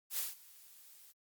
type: noise with ADSR envelope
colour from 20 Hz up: blue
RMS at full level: -35 dBFS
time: 0.1-1.13 s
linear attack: 77 ms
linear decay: 170 ms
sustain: -23 dB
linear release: 28 ms
effects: Opus 48 kbps